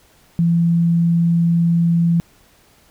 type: tone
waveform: sine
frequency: 169 Hz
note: E3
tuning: 43 cents sharp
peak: -12 dBFS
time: 0.39-2.2 s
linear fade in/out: 0 ms
effects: pink hiss -53 dBFS RMS until 2.9 s